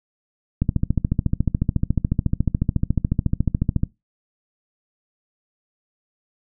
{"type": "click train", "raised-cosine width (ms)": 5, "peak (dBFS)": -6, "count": 46, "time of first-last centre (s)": [0.62, 3.834], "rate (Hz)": 14, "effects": ["noise-tail reverb RT60 0.2 s tail -21 dB re dry"]}